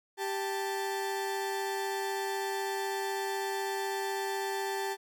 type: tone pair together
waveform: 30% pulse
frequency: 392 / 880 Hz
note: G4 / A5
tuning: 0 / 0 cents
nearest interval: octave + major second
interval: 1400 cents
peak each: -31 / -33 dBFS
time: 0.17-4.97 s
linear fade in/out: 50 ms
effects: none